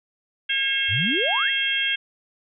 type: harmonic tone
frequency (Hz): 540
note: C#5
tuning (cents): -45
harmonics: 3 / 4 / 5 / 6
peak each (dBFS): -27 / -28 / -26 / -24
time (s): 0.49-1.96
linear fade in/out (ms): 10
type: exponential sweep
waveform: sine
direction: up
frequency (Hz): 81.5 to 2217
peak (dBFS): -24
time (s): 0.88-1.52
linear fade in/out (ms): 50
effects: none